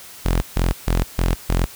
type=tone bursts; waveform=sawtooth; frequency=43.27 Hz; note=F1; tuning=15 cents flat; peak=-12 dBFS; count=5; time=0.25-1.66 s; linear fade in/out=10 ms; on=170 ms; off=140 ms; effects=white hiss -40 dBFS RMS until 1.75 s